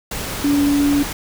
sine tone in noise, 286.2 Hz, D4, 45 cents flat, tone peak -13 dBFS, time 0.44-1.03 s, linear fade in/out 5 ms, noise pink, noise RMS -26 dBFS, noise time 0.11-1.13 s, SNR +10 dB, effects none

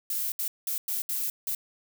violet noise bursts at uneven times, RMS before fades -30 dBFS, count 6, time 0.1-0.32 / 0.39-0.48 / 0.67-0.78 / 0.88-1.02 / 1.09-1.3 / 1.47-1.55 s, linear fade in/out 2 ms, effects none

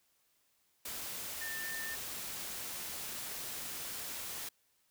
sine tone in noise, 1799 Hz, A6, 38 cents sharp, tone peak -40 dBFS, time 1.41-1.95 s, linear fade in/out 5 ms, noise white, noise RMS -42 dBFS, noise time 0.85-4.49 s, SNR -1 dB, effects white hiss -74 dBFS RMS until 4.9 s

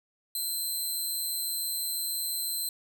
10% pulse tone, 4093 Hz, C8, 39 cents flat, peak -23 dBFS, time 0.35-2.69 s, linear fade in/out 2 ms, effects none

